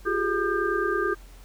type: tone cluster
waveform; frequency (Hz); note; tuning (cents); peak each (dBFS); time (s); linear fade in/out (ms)
sine; 348.9 / 389.7 / 419.4 / 1210 / 1582; F4 / G4 / G#4 / D#6 / G6; -2 / -10 / +17 / -49 / +15; -29; 0.05-1.15; 20
effects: added 44 Hz sine -44 dBFS peak until 1.44 s + pink hiss -54 dBFS RMS until 1.44 s